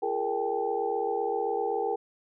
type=tone cluster; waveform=sine; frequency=346.7 / 416.9 / 464.5 / 782 / 858 Hz; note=F4 / G#4 / A#4 / G5 / A5; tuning=-13 / +7 / -6 / -4 / -44 cents; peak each=-38 / -31 / -31 / -31 / -38 dBFS; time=0.02-1.96 s; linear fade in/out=10 ms; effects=none